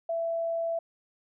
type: tone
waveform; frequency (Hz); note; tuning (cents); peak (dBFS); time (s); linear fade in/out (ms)
sine; 666; E5; +18; -27; 0.09-0.79; 5
effects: none